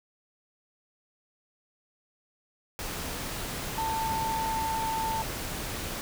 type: tone in noise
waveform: sine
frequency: 892 Hz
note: A5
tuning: 23 cents sharp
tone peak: -28 dBFS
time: 3.78-5.22 s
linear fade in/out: 0 ms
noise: pink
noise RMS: -35 dBFS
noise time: 2.79-6.01 s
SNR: +4 dB
effects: none